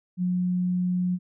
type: tone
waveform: sine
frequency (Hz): 180.3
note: F#3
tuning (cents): -45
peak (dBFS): -22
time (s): 0.17-1.19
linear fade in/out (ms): 50
effects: none